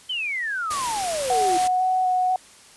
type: exponential sweep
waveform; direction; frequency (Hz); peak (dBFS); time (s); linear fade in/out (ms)
sine; down; 3136 to 329.6; -24; 0.09-1.58; 10
type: noise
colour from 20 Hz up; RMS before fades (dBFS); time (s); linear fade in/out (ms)
white; -29; 0.7-1.68; 10
type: tone with vibrato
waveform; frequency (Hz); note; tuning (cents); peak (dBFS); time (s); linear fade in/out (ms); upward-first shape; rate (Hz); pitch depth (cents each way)
sine; 740; F#5; 0; -18; 1.3-2.36; 2; square; 2; 10
effects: white hiss -49 dBFS RMS until 2.76 s + resampled to 24000 Hz